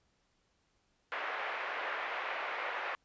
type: band-pass noise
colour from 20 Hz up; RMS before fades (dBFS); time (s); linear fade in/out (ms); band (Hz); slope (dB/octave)
white; -38; 1.12-2.95; 0; 480 to 2200; 24
effects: pink hiss -75 dBFS RMS until 3.04 s + resampled to 16000 Hz